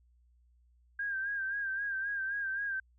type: tone with vibrato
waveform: sine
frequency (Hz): 1599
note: G6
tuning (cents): +34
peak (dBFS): -32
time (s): 0.99-2.8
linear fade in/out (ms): 5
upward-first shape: sine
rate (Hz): 3.8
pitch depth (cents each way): 57
effects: added 60 Hz sine -63 dBFS peak until 2.98 s